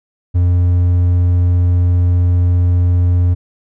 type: tone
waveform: triangle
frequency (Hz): 88.5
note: F2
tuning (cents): +23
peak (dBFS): -7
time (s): 0.34-3.35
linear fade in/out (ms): 20
effects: none